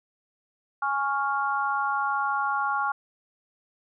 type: chord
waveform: sine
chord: Db major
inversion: second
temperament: equal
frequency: 830.6 / 1108.7 / 1396.9 Hz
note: Ab5 / Db6 / F6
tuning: 0 / 0 / 0 cents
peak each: -28 dBFS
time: 0.82-2.92 s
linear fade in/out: 5 ms
effects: none